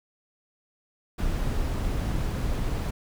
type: noise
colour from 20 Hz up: brown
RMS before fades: -27 dBFS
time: 1.18-2.91 s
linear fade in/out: 10 ms
effects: none